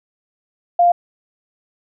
sine tone, 698.5 Hz, F5, in tune, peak -9 dBFS, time 0.79-0.92 s, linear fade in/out 5 ms, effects none

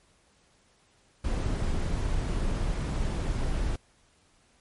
brown noise, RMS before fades -28 dBFS, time 1.24-3.76 s, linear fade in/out 5 ms, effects pink hiss -64 dBFS RMS until 4.6 s + MP3 48 kbps

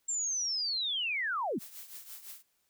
sine linear sweep, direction down, 7459 to 160.3 Hz, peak -30 dBFS, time 0.08-1.59 s, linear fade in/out 10 ms
blue noise with tremolo, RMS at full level -44 dBFS, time 1.58-2.43 s, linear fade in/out 50 ms, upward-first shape triangle, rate 5.9 Hz, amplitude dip 75%
effects white hiss -75 dBFS RMS until 2.69 s

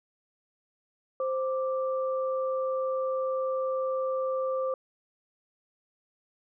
sine tone pair together, 523.3 / 1174.8 Hz, C5 / D6, 0 / 0 cents, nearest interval octave + major second, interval 1400 cents, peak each -27 / -35 dBFS, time 1.2-4.74 s, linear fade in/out 2 ms, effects none

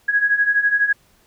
sine beating tone pair, 1651 / 1663 Hz, G#6 / G#6, -11 / +2 cents, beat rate 12 Hz, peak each -20 / -16 dBFS, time 0.08-0.93 s, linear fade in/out 10 ms, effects pink hiss -57 dBFS RMS until 1.26 s

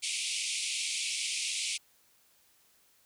pink band-pass noise, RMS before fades -34 dBFS, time 0.02-1.78 s, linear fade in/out 20 ms, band 2200 to 10000 Hz, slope 96 dB/octave, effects white hiss -66 dBFS RMS until 3.05 s

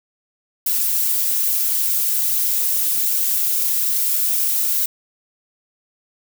violet noise with flanger, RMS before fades -19 dBFS, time 0.66-4.86 s, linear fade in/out 5 ms, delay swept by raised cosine 1.3 to 7.3 ms, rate 2.4 Hz, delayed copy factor +0.8, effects none

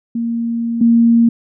sine tone pair in turn, 232.4 / 232.4 Hz, A#3 / A#3, -5 / -5 cents, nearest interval unison, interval 0 cents, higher neither, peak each -16 / -7 dBFS, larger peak second, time 0.15-0.81 / 0.81-1.29 s, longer first, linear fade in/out 5 ms, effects none

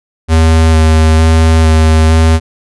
square tone with vibrato, 80 Hz, D#2, 49 cents sharp, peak -5 dBFS, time 0.28-2.4 s, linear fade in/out 50 ms, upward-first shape square, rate 1.1 Hz, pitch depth 13 cents each way, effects resampled to 24000 Hz

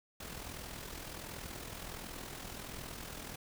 pink noise with amplitude modulation, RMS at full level -43 dBFS, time 0.2-3.36 s, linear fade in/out 5 ms, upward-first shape sine, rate 41.4 Hz, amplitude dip 55%, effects none

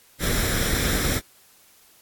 pink noise with comb filter, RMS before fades -23 dBFS, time 0.19-1.21 s, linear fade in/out 50 ms, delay 0.54 ms, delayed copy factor +0.6, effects white hiss -55 dBFS RMS until 2.01 s + AAC 64 kbps

